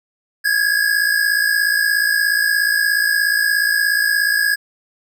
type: tone pair together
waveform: square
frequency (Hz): 1641 / 1697.9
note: G#6 / G#6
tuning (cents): -21 / +38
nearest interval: minor second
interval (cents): 59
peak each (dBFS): -17 / -19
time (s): 0.44-4.56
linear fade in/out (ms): 20
effects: none